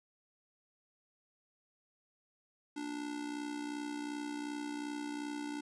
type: tone with amplitude modulation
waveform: square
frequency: 293.7 Hz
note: D4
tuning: in tune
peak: -36 dBFS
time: 2.76-5.61 s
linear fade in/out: 10 ms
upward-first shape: sine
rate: 62.7 Hz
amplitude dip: 65%
effects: resampled to 22050 Hz + 13-bit